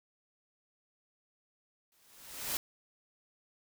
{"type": "noise with exponential growth", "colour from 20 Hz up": "white", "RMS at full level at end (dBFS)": -32, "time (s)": [1.92, 2.57], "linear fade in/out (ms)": 1, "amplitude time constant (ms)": 140, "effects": []}